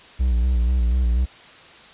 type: tone with vibrato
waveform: triangle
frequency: 60.9 Hz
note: B1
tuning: 24 cents flat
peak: -14 dBFS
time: 0.19-1.26 s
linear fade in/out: 20 ms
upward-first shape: square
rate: 4.1 Hz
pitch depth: 63 cents each way
effects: white hiss -45 dBFS RMS until 1.93 s + resampled to 8000 Hz